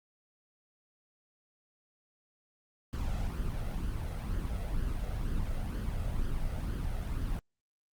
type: noise with flanger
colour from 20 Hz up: brown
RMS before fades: -33 dBFS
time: 2.93-7.39 s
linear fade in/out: 0 ms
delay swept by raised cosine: 0.63 to 1.54 ms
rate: 2.1 Hz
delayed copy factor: +0.5
effects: Opus 48 kbps